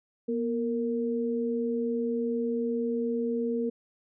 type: tone pair together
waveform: sine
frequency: 239.5 / 462.1 Hz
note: A#3 / A#4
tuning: +47 / -15 cents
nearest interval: major seventh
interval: 1138 cents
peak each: -29 / -29 dBFS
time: 0.28-3.7 s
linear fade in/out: 10 ms
effects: none